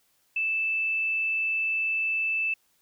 sine tone, 2637 Hz, E7, in tune, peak -24 dBFS, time 0.36-2.54 s, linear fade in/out 5 ms, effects white hiss -68 dBFS RMS until 2.81 s

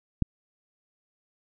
click, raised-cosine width 5 ms, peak -10 dBFS, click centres 0.223 s, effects none

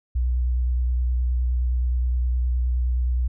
sine tone with vibrato, 61.7 Hz, B1, 1 cent flat, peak -18 dBFS, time 0.15-3.28 s, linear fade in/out 10 ms, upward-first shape sine, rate 9.6 Hz, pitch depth 25 cents each way, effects tanh soft clip ceiling -15 dBFS

